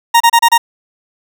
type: tone bursts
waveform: 40% pulse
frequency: 932.3 Hz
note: A#5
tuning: in tune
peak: -4 dBFS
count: 5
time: 0.14-0.58 s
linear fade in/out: 10 ms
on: 64 ms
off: 30 ms
effects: none